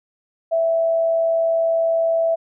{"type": "tone with amplitude modulation", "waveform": "sine", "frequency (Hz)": 660, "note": "E5", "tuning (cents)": 2, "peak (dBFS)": -14, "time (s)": [0.51, 2.36], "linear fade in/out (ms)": 20, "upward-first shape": "sine", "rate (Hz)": 100, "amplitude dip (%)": 30, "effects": []}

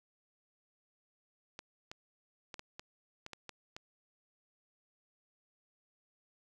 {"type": "clicks", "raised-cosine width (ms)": 0.2, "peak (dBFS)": -27, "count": 9, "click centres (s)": [1.591, 1.915, 2.542, 2.594, 2.795, 3.264, 3.333, 3.493, 3.765], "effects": ["10-bit"]}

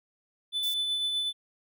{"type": "tone with tremolo", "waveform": "triangle", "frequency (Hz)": 3500, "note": "A7", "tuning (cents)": -10, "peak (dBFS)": -24, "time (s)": [0.52, 1.33], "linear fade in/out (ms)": 50, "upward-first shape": "triangle", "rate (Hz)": 8, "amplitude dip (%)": 35}
{"type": "noise", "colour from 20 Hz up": "violet", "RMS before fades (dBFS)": -39, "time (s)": [0.63, 0.74], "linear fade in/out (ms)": 2}
{"effects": []}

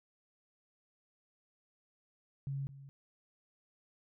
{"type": "tone with echo", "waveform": "sine", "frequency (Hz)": 137.9, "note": "C#3", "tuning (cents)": -9, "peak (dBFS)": -35, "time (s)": [2.47, 2.67], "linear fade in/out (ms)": 0, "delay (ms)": 220, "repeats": 1, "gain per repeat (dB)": -14, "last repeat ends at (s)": 2.89, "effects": []}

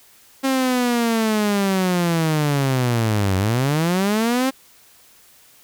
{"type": "linear two-way sweep", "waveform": "sawtooth", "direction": "down then up", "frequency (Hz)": [269.9, 92.5, 269.9], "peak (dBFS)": -13, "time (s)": [0.43, 4.51], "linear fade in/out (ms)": 20, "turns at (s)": 3.37, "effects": ["white hiss -51 dBFS RMS until 5.63 s"]}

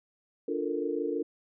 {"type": "chord", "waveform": "sine", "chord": "Bb major seventh", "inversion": "first", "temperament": "equal", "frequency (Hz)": [293.7, 349.2, 440, 466.2], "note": ["D4", "F4", "A4", "Bb4"], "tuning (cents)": [0, 0, 0, 0], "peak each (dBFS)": -34, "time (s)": [0.48, 1.23], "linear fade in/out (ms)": 5, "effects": []}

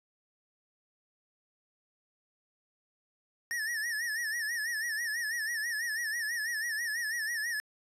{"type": "tone with vibrato", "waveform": "square", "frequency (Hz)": 1811, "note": "A6", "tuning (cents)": 49, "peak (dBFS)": -32, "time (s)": [3.51, 7.6], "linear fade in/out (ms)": 0, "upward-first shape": "sine", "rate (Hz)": 6.1, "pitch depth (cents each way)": 110, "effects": ["resampled to 32000 Hz"]}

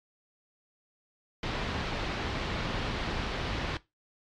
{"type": "low-pass noise", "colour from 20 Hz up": "pink", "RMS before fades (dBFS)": -33, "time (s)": [1.43, 3.77], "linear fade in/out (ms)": 2, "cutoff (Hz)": 4300, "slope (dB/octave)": 24, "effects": ["noise-tail reverb RT60 0.2 s tail -18 dB re dry", "MP3 96 kbps"]}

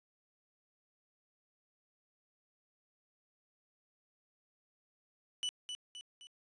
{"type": "tone with echo", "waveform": "40% pulse", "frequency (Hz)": 2973, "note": "F#7", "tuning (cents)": 8, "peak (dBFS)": -33, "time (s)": [5.43, 5.49], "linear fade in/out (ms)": 0, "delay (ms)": 260, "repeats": 3, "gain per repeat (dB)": -6, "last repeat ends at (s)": 6.27, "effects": ["resampled to 22050 Hz"]}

